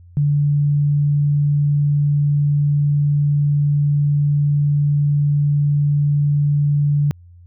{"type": "tone", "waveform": "sine", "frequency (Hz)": 145.2, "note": "D3", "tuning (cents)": -19, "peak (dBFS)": -13, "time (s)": [0.17, 7.11], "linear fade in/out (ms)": 0, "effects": ["added 87 Hz sine -41 dBFS peak until 7.46 s"]}